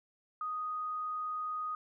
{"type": "tone", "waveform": "sine", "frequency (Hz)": 1244.5, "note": "D#6", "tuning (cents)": 0, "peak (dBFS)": -34, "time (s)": [0.41, 1.75], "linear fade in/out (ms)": 2, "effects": []}